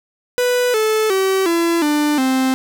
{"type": "tone with pitch steps", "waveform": "45% pulse", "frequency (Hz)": [493.9, 435, 383.1, 337.3, 297.1, 261.6], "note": ["B4", "A4", "G4", "E4", "D4", "C4"], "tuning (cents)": [0, -20, -40, 40, 20, 0], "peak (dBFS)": -14, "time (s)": [0.38, 2.54], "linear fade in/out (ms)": 0, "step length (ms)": 360, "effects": []}